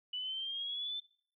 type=exponential sweep; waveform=sine; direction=up; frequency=2960 to 3548 Hz; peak=-36 dBFS; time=0.13-1 s; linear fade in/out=5 ms; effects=noise-tail reverb RT60 0.5 s tail -20 dB re dry